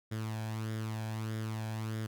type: tone with flanger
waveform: sawtooth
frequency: 110 Hz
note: A2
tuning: in tune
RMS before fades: -37 dBFS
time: 0.11-2.07 s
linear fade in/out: 10 ms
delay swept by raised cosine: 0.57 to 1.25 ms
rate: 1.6 Hz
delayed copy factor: +0.55
effects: none